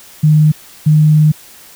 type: tone bursts at uneven times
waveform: sine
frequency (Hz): 153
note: D#3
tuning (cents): -29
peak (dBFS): -5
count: 2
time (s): 0.23-0.52 / 0.86-1.32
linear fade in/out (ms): 10
effects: white hiss -39 dBFS RMS until 1.75 s